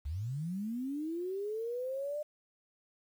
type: linear sweep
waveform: sine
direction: up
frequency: 64.3 to 605 Hz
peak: -34 dBFS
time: 0.05-2.23 s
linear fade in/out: 10 ms
effects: 10-bit